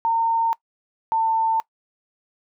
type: tone pair in turn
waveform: sine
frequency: 913 / 896.3 Hz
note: A#5 / A5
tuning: -36 / +32 cents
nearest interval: unison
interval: 32 cents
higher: first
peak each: -17 dBFS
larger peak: neither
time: 0.05-0.53 / 1.12-1.6 s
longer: neither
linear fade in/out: 0 ms
effects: noise-tail reverb RT60 0.1 s tail -22 dB re dry